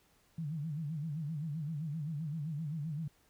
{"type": "tone with vibrato", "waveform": "sine", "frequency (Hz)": 153.6, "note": "D#3", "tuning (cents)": -22, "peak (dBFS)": -35, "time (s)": [0.38, 3.08], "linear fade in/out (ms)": 5, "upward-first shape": "sine", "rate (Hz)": 7.7, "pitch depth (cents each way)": 140, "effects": ["pink hiss -69 dBFS RMS until 3.29 s"]}